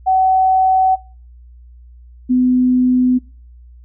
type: tone pair in turn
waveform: sine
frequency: 755 / 252 Hz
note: F#5 / B3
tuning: +35 / +35 cents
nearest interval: octave + perfect fifth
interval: 1900 cents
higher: first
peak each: -10 dBFS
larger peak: neither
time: 0.06-0.96 / 2.29-3.19 s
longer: neither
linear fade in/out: 20 ms
effects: noise-tail reverb RT60 0.4 s tail -23 dB re dry + added 60 Hz sine -38 dBFS peak until 3.84 s